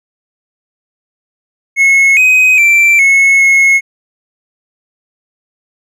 triangle tone with pitch steps, 2181 / 2516 / 2346 / 2188 / 2174 Hz, C#7 / D#7 / D7 / C#7 / C#7, -29 / +19 / -2 / -23 / -34 cents, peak -3 dBFS, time 1.76-3.81 s, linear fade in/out 50 ms, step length 410 ms, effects none

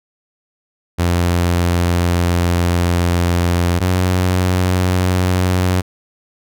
sawtooth tone pair in turn, 87.1 / 91.43 Hz, F2 / F#2, -4 / -20 cents, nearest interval minor second, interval 84 cents, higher second, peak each -9 / -9 dBFS, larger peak neither, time 0.98-3.8 / 3.8-5.82 s, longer first, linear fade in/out 20 ms, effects none

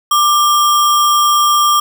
sine tone with sample-and-hold, 1184 Hz, D6, 14 cents sharp, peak -8 dBFS, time 0.11-1.8 s, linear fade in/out 5 ms, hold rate 4410 Hz, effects none

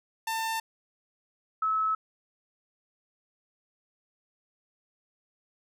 sawtooth / sine tone pair in turn, 896 / 1296.6 Hz, A5 / E6, +31 / -29 cents, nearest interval tritone, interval 640 cents, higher second, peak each -25 / -24 dBFS, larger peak second, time 0.27-0.6 / 1.62-1.95 s, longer neither, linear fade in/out 5 ms, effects none

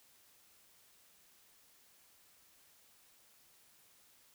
silence, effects white hiss -66 dBFS RMS until 4.34 s

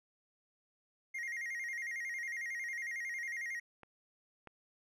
triangle tone with vibrato, 2000 Hz, B6, 21 cents sharp, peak -36 dBFS, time 1.14-3.6 s, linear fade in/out 10 ms, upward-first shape square, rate 11 Hz, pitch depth 100 cents each way
clicks, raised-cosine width 0.5 ms, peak -38 / -35 dBFS, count 2, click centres 3.833 / 4.473 s
effects none

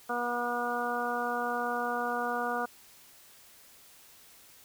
harmonic tone, 241.3 Hz, B3, 40 cents flat, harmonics 1 / 2 / 3 / 4 / 5 / 6, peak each -39 / -36 / -34 / -38 / -36 / -36 dBFS, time 0.09-2.66 s, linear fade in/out 10 ms, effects white hiss -56 dBFS RMS until 4.64 s

